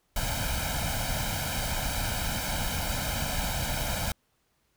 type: noise with comb filter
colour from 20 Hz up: pink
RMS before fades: -30 dBFS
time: 0.16-4.12 s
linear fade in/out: 2 ms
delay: 1.3 ms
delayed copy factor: +0.85
effects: pink hiss -72 dBFS RMS until 4.76 s

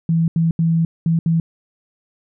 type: tone bursts at uneven times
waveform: sine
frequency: 164.81 Hz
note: E3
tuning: in tune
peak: -13 dBFS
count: 5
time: 0.09-0.28 / 0.36-0.51 / 0.59-0.85 / 1.06-1.19 / 1.26-1.4 s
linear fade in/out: 2 ms
effects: none

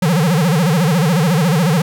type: tone with vibrato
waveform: square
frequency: 164.81 Hz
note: E3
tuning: in tune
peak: -12 dBFS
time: 0.02-1.82 s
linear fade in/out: 5 ms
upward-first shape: sine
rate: 14 Hz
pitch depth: 230 cents each way
effects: none

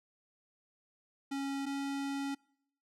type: tone pair in turn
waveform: square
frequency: 275.8 / 277.6 Hz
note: C#4 / C#4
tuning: -9 / +3 cents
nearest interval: unison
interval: 12 cents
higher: second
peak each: -35 / -35 dBFS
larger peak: neither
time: 1.31-1.66 / 1.66-2.35 s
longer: second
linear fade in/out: 10 ms
effects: noise-tail reverb RT60 0.7 s tail -26 dB re dry + low-pass 9000 Hz 12 dB/octave

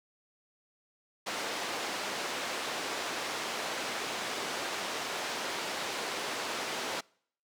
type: band-pass noise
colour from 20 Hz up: pink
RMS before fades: -36 dBFS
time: 1.26-7.01 s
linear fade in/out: 10 ms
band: 410 to 6100 Hz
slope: 12 dB/octave
effects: noise-tail reverb RT60 0.6 s tail -26 dB re dry

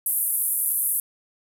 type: band-pass noise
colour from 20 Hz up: white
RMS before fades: -24 dBFS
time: 0.06-1 s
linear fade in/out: 2 ms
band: 10000 to 13000 Hz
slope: 48 dB/octave
effects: none

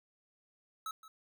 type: tone with echo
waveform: square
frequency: 1297 Hz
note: E6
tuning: 28 cents flat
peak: -38 dBFS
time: 0.86-0.91 s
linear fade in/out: 2 ms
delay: 170 ms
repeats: 1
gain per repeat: -15 dB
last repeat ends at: 1.08 s
effects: none

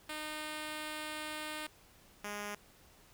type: tone pair in turn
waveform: 5% pulse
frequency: 306.4 / 206.2 Hz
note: D#4 / G#3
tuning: -27 / -12 cents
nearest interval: perfect fifth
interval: 685 cents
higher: first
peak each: -28 / -28 dBFS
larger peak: neither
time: 0.09-1.67 / 2.24-2.55 s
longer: first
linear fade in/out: 5 ms
effects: pink hiss -62 dBFS RMS until 3.13 s

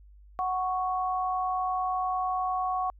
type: tone pair together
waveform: sine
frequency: 740 / 1108.7 Hz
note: F#5 / C#6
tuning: 0 / 0 cents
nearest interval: perfect fifth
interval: 700 cents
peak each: -28 / -30 dBFS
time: 0.39-2.9 s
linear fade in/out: 0 ms
effects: added 50 Hz sine -50 dBFS peak until 2.99 s

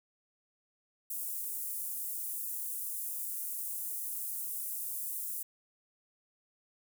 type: high-pass noise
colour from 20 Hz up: pink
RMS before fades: -38 dBFS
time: 1.1-5.43 s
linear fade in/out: 5 ms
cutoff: 10000 Hz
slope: 24 dB/octave
effects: none

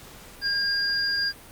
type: tone pair together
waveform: sine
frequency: 1617 / 4806 Hz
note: G#6 / D8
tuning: -47 / +39 cents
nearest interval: octave + perfect fifth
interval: 1886 cents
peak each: -26 / -24 dBFS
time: 0.41-1.33 s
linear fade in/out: 50 ms
effects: pink hiss -46 dBFS RMS until 1.51 s + Opus 48 kbps

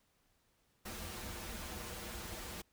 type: noise with comb filter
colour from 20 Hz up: pink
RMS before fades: -45 dBFS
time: 0.85-2.62 s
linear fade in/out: 10 ms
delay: 7.2 ms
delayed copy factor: -0.85
effects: pink hiss -75 dBFS RMS until 2.72 s

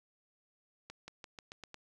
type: accelerating click train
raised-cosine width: 0.2 ms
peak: -29 dBFS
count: 7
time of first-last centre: 0.9-1.743 s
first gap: 180 ms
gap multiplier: 0.9
effects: none

